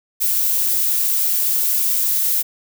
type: noise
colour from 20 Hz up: violet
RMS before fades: -18 dBFS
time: 0.2-2.43 s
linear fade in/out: 20 ms
effects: none